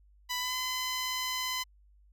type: tone with pitch glide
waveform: 10% pulse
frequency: 994 to 1017.2 Hz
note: B5 to C6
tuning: +11 to -49 cents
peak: -23 dBFS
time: 0.29-1.64 s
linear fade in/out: 20 ms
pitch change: +40 cents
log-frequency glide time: 0.39-0.54 s
effects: added 50 Hz sine -58 dBFS peak until 2.12 s

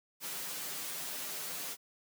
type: noise with comb filter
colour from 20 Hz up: white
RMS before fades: -40 dBFS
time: 0.2-1.77 s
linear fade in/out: 50 ms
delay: 9 ms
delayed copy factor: -0.95
effects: high-pass 150 Hz 12 dB/octave

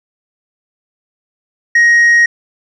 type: tone with tanh clipping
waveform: sine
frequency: 1880 Hz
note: A#6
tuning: 14 cents sharp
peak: -6 dBFS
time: 1.75-2.26 s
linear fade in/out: 5 ms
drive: 2 dB
effects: none

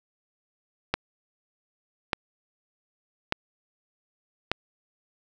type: click train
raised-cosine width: 0.3 ms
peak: -7 dBFS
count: 4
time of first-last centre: 0.94-4.516 s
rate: 0.839 Hz
effects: none

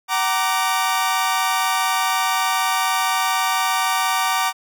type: chord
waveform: sawtooth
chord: Gb augmented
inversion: none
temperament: equal with one note detuned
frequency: 755.1 / 932.3 / 1174.7 Hz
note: Gb5 / Bb5 / D6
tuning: +35 / 0 / 0 cents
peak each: -19 / -19 / -18 dBFS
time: 0.08-4.53 s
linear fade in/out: 50 ms
effects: none

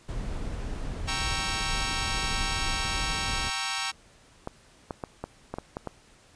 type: noise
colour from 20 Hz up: brown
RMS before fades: -33 dBFS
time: 0.08-3.5 s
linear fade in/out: 10 ms
type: chord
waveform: 10% pulse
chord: G diminished seventh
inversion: none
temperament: equal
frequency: 784 / 932.3 / 1108.7 / 1318.5 Hz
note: G5 / Bb5 / Db6 / Fb6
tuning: 0 / 0 / 0 / 0 cents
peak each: -26 dBFS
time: 1.07-3.92 s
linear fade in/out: 20 ms
type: clicks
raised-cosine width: 1 ms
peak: -18 dBFS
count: 8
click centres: 4.474 / 4.908 / 5.038 / 5.24 / 5.54 / 5.585 / 5.769 / 5.873 s
effects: pink hiss -57 dBFS RMS until 6.35 s + resampled to 22050 Hz

